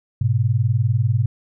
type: tone pair together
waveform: sine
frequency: 104.4 / 124.51 Hz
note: G#2 / B2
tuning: +10 / +15 cents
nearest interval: minor third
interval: 305 cents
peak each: -18 dBFS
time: 0.21-1.26 s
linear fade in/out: 5 ms
effects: none

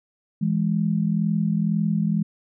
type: tone pair together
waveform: sine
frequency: 165.8 / 207.8 Hz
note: E3 / G#3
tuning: +10 / +1 cents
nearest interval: major third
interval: 391 cents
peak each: -22 dBFS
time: 0.41-2.23 s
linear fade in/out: 10 ms
effects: none

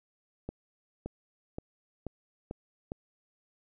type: accelerating click train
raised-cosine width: 2 ms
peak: -23 dBFS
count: 6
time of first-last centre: 0.49-2.919 s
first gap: 570 ms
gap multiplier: 0.92
effects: none

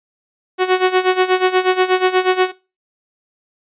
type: tone with tremolo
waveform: sawtooth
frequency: 370 Hz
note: F#4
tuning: in tune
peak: -5 dBFS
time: 0.58-2.52 s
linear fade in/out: 50 ms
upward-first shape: sine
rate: 8.3 Hz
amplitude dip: 80%
effects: noise-tail reverb RT60 0.3 s tail -20 dB re dry + resampled to 8000 Hz

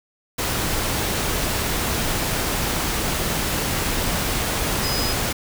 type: tone in noise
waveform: sine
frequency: 5020 Hz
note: D#8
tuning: 15 cents sharp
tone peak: -26 dBFS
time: 4.83-5.13 s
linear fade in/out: 10 ms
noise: pink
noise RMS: -23 dBFS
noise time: 0.38-5.33 s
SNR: -6 dB
effects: none

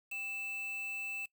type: tone with quantisation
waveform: triangle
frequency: 2640 Hz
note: E7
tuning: 2 cents sharp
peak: -36 dBFS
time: 0.11-1.26 s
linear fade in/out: 10 ms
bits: 8
effects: noise-tail reverb RT60 0.1 s tail -21 dB re dry

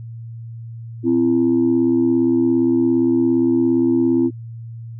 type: tone pair together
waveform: sine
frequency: 259.9 / 337.3 Hz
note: C4 / E4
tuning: -11 / +40 cents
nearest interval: perfect fourth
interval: 451 cents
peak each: -15 dBFS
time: 1.03-4.31 s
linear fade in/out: 50 ms
effects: tanh soft clip ceiling -7 dBFS + added 115 Hz sine -30 dBFS peak until 4.99 s

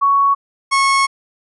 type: tone pair in turn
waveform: sine / 30% pulse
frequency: 1115 / 1095.2 Hz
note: C#6 / C#6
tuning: +10 / -21 cents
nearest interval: unison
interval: 31 cents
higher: first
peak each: -10 / -9 dBFS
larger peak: second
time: 0.01-0.35 / 0.71-1.07 s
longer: second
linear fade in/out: 20 ms
effects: resampled to 24000 Hz

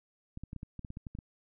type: clicks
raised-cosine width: 5 ms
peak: -29 dBFS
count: 12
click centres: 0.374 / 0.436 / 0.531 / 0.563 / 0.631 / 0.793 / 0.848 / 0.904 / 0.971 / 1.068 / 1.151 / 1.188 s
effects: none

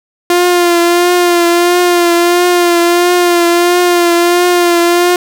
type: tone with vibrato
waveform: sawtooth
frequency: 349.2 Hz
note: F4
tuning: in tune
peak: -3 dBFS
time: 0.3-5.16 s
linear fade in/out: 2 ms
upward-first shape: triangle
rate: 1.5 Hz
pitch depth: 38 cents each way
effects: none

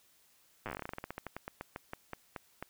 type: slowing click train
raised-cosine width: 0.5 ms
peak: -24 dBFS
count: 27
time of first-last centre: 0.66-2.626 s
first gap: 8 ms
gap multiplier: 1.15
effects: white hiss -67 dBFS RMS until 2.69 s

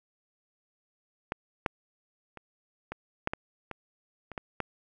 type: clicks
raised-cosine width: 0.5 ms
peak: -15 / -11 / -28 / -21 / -12 / -16 / -22 / -26 / -19 / -15 dBFS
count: 10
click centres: 1.321 / 1.662 / 2.373 / 2.92 / 3.274 / 3.335 / 3.713 / 4.317 / 4.378 / 4.603 s
effects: none

